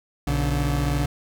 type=tone pair together; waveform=30% pulse; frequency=60.4 / 143.66 Hz; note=B1 / D3; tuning=-38 / -38 cents; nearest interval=octave + minor third; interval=1500 cents; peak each=-21 dBFS; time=0.27-1.06 s; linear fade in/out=5 ms; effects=none